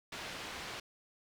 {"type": "low-pass noise", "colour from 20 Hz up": "white", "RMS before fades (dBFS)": -44, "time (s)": [0.12, 0.8], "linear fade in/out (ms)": 5, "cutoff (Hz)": 3400, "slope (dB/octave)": 12, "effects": []}